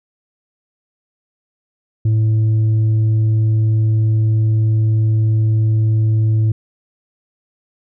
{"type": "tone with tanh clipping", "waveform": "sine", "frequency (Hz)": 109.6, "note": "A2", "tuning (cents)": -6, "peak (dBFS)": -12, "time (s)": [2.05, 6.52], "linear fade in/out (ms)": 5, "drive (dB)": 3, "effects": []}